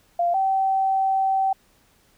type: tone pair in turn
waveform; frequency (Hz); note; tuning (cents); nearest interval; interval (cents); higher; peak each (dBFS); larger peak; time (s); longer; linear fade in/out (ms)
sine; 693 / 770.9; F5 / G5; -14 / -29; major second; 185; second; -18; neither; 0.19-0.34 / 0.34-1.53; second; 5
effects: pink hiss -60 dBFS RMS until 2.17 s